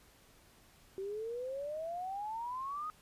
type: exponential sweep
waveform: sine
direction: up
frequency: 379.8 to 1265 Hz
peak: -37 dBFS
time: 0.98-2.9 s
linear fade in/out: 0 ms
effects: pink hiss -63 dBFS RMS until 3.01 s + resampled to 32000 Hz